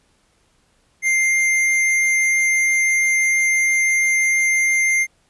sine tone with tanh clipping, 2101 Hz, C7, 7 cents sharp, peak -16 dBFS, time 1.02-5.07 s, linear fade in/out 50 ms, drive 18 dB, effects pink hiss -61 dBFS RMS until 5.29 s + resampled to 24000 Hz

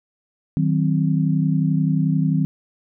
sine chord, C diminished, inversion first, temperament just, 156.98 / 188.37 / 261.6 Hz, Eb3 / Gb3 / C4, +16 / +31 / 0 cents, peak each -18 / -22 / -23 dBFS, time 0.57-2.45 s, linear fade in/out 0 ms, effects none

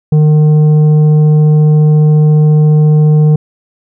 sine tone with tanh clipping, 152.4 Hz, D#3, 36 cents flat, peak -5 dBFS, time 0.12-3.36 s, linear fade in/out 5 ms, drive 7 dB, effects none

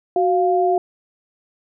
sine tone pair together, 370 / 699.7 Hz, F#4 / F5, 0 / +3 cents, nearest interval major seventh, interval 1103 cents, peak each -17 dBFS, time 0.16-0.78 s, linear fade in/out 2 ms, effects none

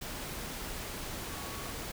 sine tone in noise, 1120 Hz, C#6, 18 cents sharp, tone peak -48 dBFS, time 1.31-1.72 s, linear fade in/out 10 ms, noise pink, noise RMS -40 dBFS, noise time 0.01-1.92 s, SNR -11 dB, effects none

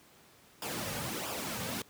pink noise with flanger, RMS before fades -37 dBFS, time 0.62-1.82 s, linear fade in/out 2 ms, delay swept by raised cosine 0.48 to 2.98 ms, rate 1.5 Hz, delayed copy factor -0.6, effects pink hiss -60 dBFS RMS until 1.89 s + high-pass 100 Hz 12 dB/octave

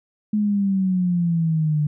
sine exponential sweep, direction down, 213.2 to 147.7 Hz, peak -17 dBFS, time 0.33-1.87 s, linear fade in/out 5 ms, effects none

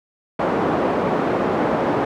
pink band-pass noise, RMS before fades -20 dBFS, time 0.39-2.05 s, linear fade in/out 5 ms, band 260 to 910 Hz, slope 12 dB/octave, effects none

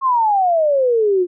sine exponential sweep, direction down, 1093 to 347 Hz, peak -12 dBFS, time 0.01-1.27 s, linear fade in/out 50 ms, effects none

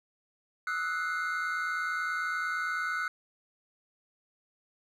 triangle tone cluster, 1250 / 1310 / 1479 / 2109 Hz, D#6 / E6 / F#6 / C7, +8 / -11 / -1 / +13 cents, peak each -38 / -34 / -30 / -38 dBFS, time 0.67-3.08 s, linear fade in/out 2 ms, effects none

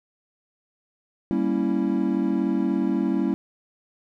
triangle chord, G diminished seventh, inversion none, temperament equal, 196 / 233.1 / 277.2 / 329.6 Hz, G3 / Bb3 / Db4 / Fb4, 0 / 0 / 0 / 0 cents, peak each -24 / -25 / -24 / -24 dBFS, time 1.31-3.34 s, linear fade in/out 0 ms, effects none

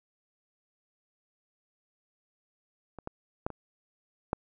clicks, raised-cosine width 1 ms, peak -28 / -22 / -16 / -26 / -13 dBFS, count 5, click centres 2.987 / 3.074 / 3.465 / 3.503 / 4.331 s, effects none

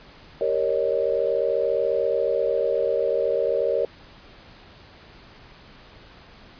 sine chord, Eb dominant seventh, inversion first, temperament equal with one note detuned, 392 / 466.2 / 554.4 / 614.8 Hz, G4 / Bb4 / Db5 / Eb5, 0 / 0 / 0 / -21 cents, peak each -29 / -24 / -24 / -27 dBFS, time 0.41-3.85 s, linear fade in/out 2 ms, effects pink hiss -48 dBFS RMS until 6.59 s + resampled to 11025 Hz

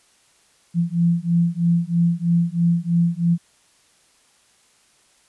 sine beating tone pair, 168.9 / 172 Hz, E3 / F3, +42 / -26 cents, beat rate 3.1 Hz, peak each -19 dBFS, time 0.74-3.38 s, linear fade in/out 50 ms, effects white hiss -58 dBFS RMS until 5.28 s + resampled to 24000 Hz

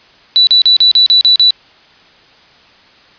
sine tone bursts, 3958 Hz, B7, 3 cents sharp, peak -4 dBFS, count 8, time 0.36-1.506 s, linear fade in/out 0 ms, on 110 ms, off 38 ms, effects white hiss -44 dBFS RMS until 3.18 s + resampled to 11025 Hz

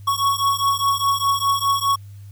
square beating tone pair, 1108.7 / 1113.6 Hz, C#6 / C#6, 0 / +8 cents, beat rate 4.9 Hz, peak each -21 dBFS, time 0.07-1.96 s, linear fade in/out 10 ms, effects added 100 Hz sine -36 dBFS peak until 2.31 s + white hiss -58 dBFS RMS until 2.31 s

